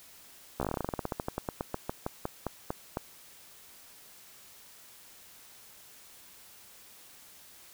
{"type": "slowing click train", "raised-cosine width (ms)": 1, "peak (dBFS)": -17, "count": 28, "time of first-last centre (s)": [0.6, 2.971], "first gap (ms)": 14, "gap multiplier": 1.12, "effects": ["white hiss -54 dBFS RMS until 7.73 s"]}